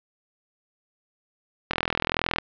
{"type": "click train", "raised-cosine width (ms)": 0.3, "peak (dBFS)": -6, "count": 29, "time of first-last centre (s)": [1.71, 2.385], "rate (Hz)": 41.5, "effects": ["low-pass 4000 Hz 12 dB/octave"]}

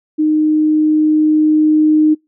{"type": "tone with level ramp", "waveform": "sine", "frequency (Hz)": 307.8, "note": "D#4", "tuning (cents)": -19, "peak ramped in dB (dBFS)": [-10, -7], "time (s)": [0.18, 2.15], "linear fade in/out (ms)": 20, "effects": ["noise-tail reverb RT60 0.2 s tail -26 dB re dry"]}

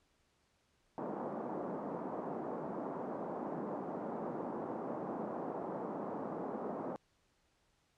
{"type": "band-pass noise", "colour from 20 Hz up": "pink", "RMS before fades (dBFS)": -41, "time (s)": [0.98, 6.96], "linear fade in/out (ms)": 0, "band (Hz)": [200, 980], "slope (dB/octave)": 24, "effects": ["pink hiss -75 dBFS RMS until 7.97 s", "low-pass 8000 Hz 12 dB/octave"]}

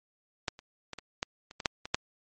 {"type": "clicks", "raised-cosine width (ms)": 0.2, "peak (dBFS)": [-12, -29, -21, -24, -12, -29, -21, -7, -21, -7], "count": 10, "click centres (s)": [0.482, 0.591, 0.933, 0.987, 1.229, 1.511, 1.602, 1.658, 1.855, 1.945], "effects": ["MP3 32 kbps"]}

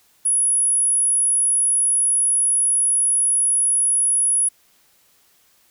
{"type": "tone", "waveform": "sine", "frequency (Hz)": 10290, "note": "E9", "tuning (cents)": -43, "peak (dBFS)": -14, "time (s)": [0.25, 4.49], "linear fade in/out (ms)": 10, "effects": ["tanh soft clip ceiling -11 dBFS", "white hiss -58 dBFS RMS until 5.7 s"]}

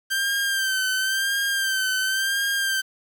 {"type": "tone with vibrato", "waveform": "sawtooth", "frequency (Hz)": 1568, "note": "G6", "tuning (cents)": 0, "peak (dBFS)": -18, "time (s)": [0.1, 2.82], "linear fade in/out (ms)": 20, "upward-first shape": "sine", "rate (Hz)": 0.95, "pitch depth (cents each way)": 51, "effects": ["8-bit"]}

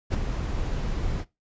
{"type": "noise with ADSR envelope", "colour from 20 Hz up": "brown", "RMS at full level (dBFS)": -20, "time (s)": [0.1, 1.25], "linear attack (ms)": 37, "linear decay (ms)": 14, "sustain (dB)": -8, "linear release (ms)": 50, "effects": ["noise-tail reverb RT60 0.2 s tail -18 dB re dry", "resampled to 16000 Hz"]}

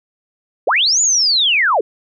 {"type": "linear two-way sweep", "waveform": "sine", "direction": "up then down", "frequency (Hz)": [349.2, 7050, 360.5], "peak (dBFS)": -11, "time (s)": [0.67, 1.81], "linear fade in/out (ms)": 5, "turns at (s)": 1.01, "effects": []}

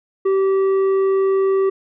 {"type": "tone with tanh clipping", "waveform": "sine", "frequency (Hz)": 386.6, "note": "G4", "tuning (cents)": -24, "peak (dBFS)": -15, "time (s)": [0.25, 1.7], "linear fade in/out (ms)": 10, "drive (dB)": 7, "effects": []}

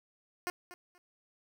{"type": "tone with echo", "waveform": "10% pulse", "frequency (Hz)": 356.4, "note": "F4", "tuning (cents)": 35, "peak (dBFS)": -25, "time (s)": [0.47, 0.5], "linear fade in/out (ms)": 0, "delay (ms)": 240, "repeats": 2, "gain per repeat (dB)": -14, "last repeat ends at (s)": 0.98, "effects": []}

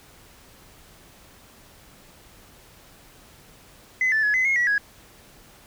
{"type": "tone with pitch steps", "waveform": "sine", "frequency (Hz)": [2029, 1756, 1694, 2034, 2156, 1935, 1662], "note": ["B6", "A6", "G#6", "C7", "C#7", "B6", "G#6"], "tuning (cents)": [46, -4, 34, -50, -49, -36, 1], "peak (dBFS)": -17, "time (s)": [4.01, 4.78], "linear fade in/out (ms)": 2, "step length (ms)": 110, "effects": ["tanh soft clip ceiling -15 dBFS", "pink hiss -51 dBFS RMS until 5.66 s"]}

